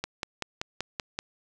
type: click train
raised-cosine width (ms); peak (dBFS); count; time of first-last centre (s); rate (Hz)
0.2; -13; 7; 0.04-1.189; 5.22
effects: none